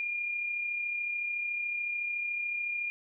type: tone with amplitude modulation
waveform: sine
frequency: 2413 Hz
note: D7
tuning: 46 cents sharp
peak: -29 dBFS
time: 0-2.9 s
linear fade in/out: 0 ms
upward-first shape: sine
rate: 33.8 Hz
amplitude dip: 35%
effects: none